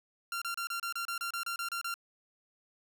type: tone bursts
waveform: sawtooth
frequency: 1380 Hz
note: F6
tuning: 21 cents flat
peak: -30 dBFS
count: 13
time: 0.32-1.941 s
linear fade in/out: 2 ms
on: 97 ms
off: 30 ms
effects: 11-bit